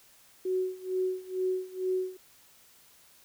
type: tone with tremolo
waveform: sine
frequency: 371.7 Hz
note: F#4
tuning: 8 cents sharp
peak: -25 dBFS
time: 0.45-2.17 s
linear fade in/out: 5 ms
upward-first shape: sine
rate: 2.2 Hz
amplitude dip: 90%
effects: white hiss -59 dBFS RMS until 3.24 s